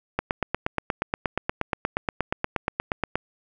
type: click train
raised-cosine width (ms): 0.5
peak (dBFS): -8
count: 26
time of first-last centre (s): 0.19-3.156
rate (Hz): 8.43
effects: none